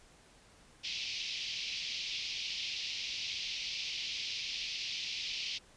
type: band-pass noise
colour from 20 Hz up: pink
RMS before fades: -39 dBFS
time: 0.83-5.59 s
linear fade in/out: 20 ms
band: 2400 to 5500 Hz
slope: 48 dB/octave
effects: pink hiss -61 dBFS RMS until 5.76 s + resampled to 22050 Hz